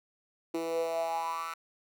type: tone with high-pass filter sweep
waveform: 10% pulse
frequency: 164.81 Hz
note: E3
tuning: in tune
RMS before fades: -33 dBFS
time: 0.54-1.54 s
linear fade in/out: 5 ms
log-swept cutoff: 350 to 1400 Hz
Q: 7.1
effects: none